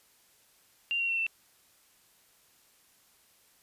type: tone with pitch steps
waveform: sine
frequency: 2779 / 2745 / 2712 / 2680 Hz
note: F7 / F7 / E7 / E7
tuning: -9 / -31 / +49 / +28 cents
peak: -27 dBFS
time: 0.91-1.266 s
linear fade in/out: 0 ms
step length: 89 ms
effects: white hiss -64 dBFS RMS until 3.62 s + resampled to 32000 Hz